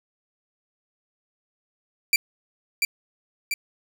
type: tone with echo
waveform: sawtooth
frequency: 2349 Hz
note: D7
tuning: in tune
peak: -12 dBFS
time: 2.13-2.16 s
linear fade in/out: 2 ms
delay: 690 ms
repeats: 2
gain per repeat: -4 dB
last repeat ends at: 3.54 s
effects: none